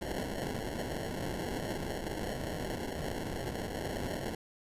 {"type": "noise with sample-and-hold", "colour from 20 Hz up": "white", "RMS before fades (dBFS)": -37, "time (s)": [0.01, 4.35], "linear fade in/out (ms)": 5, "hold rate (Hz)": 1225, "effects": ["resampled to 32000 Hz"]}